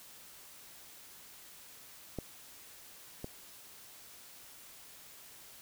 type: clicks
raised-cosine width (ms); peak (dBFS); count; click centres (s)
2; -23 / -26; 2; 2.187 / 3.244
effects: white hiss -54 dBFS RMS until 5.61 s